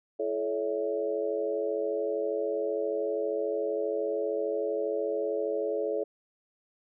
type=tone cluster; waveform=sine; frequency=335.3 / 430.2 / 562 / 655 Hz; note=E4 / A4 / C#5 / E5; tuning=+30 / -39 / +24 / -11 cents; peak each=-37 / -30 / -32 / -37 dBFS; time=0.19-6.04 s; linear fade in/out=10 ms; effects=none

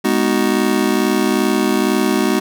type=chord; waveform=square; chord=G# minor seventh; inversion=none; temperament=just; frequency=207.7 / 249.2 / 311.5 / 373.8 Hz; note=G#3 / B3 / D#4 / F#4; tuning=0 / +16 / +2 / +18 cents; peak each=-20 dBFS; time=0.04-2.4 s; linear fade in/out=10 ms; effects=none

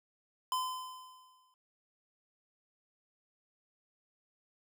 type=tone with exponential decay; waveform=square; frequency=1022 Hz; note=C6; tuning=41 cents flat; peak=-30 dBFS; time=0.52-1.54 s; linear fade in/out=1 ms; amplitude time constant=220 ms; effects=none

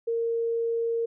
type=tone; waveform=sine; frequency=461.7 Hz; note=A#4; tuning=17 cents flat; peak=-24 dBFS; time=0.07-1.06 s; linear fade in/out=10 ms; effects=none

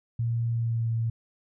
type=tone with pitch glide; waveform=sine; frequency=116.54 to 114.27 Hz; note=A#2 to A#2; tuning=0 to -34 cents; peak=-24 dBFS; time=0.19-1.1 s; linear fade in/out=5 ms; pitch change=-34 cents; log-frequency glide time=0.49-0.92 s; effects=none

